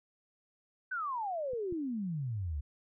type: exponential sweep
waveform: sine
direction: down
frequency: 1553 to 67.4 Hz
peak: -33 dBFS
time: 0.91-2.61 s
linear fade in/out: 10 ms
type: clicks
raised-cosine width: 5 ms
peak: -39 / -33 dBFS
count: 2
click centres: 1.534 / 1.725 s
effects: none